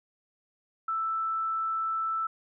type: tone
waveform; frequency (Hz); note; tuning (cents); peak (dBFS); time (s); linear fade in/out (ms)
sine; 1322; E6; +5; -27; 0.88-2.27; 5
effects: none